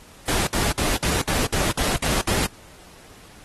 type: noise bursts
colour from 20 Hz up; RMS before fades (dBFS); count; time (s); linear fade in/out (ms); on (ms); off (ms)
pink; -23; 9; 0.28-2.462; 2; 190; 59
effects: pink hiss -48 dBFS RMS until 3.44 s + AAC 32 kbps